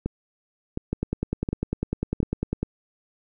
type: two click trains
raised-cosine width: 3 ms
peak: -11 / -13 dBFS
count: 18 / 4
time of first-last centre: 0.93-2.63 / 0.06-2.203 s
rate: 10 / 1.4 Hz
effects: none